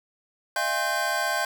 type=tone cluster; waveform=square; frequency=611 / 686 / 813 / 1061 / 1555 Hz; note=D#5 / F5 / G#5 / C6 / G6; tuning=-32 / -31 / -37 / +24 / -14 cents; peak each=-34 / -31 / -33 / -33 / -28 dBFS; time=0.56-1.45 s; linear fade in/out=2 ms; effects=none